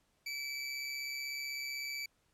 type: tone with amplitude modulation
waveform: 25% pulse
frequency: 2309 Hz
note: D7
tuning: 30 cents flat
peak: -32 dBFS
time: 0.26-2.06 s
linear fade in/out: 5 ms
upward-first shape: sine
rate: 136 Hz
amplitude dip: 40%
effects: pink hiss -75 dBFS RMS until 2.33 s + low-pass 12000 Hz 12 dB/octave